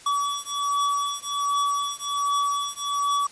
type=beating tone pair; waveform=square; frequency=1141 / 1142.3 Hz; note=C#6 / D6; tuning=+50 / -48 cents; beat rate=1.3 Hz; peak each=-27 dBFS; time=0.06-3.27 s; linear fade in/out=5 ms; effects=white hiss -47 dBFS RMS until 3.31 s + resampled to 22050 Hz